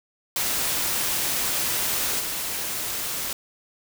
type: noise with level steps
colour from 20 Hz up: white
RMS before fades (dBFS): -25 / -29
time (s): 0.36-3.33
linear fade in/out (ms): 2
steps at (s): 2.19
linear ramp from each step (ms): 20
effects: none